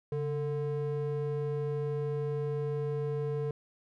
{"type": "ring-modulated tone", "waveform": "triangle", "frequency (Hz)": 293.7, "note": "D4", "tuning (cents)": 0, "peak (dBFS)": -25, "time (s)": [0.12, 3.51], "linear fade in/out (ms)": 2, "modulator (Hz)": 153, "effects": []}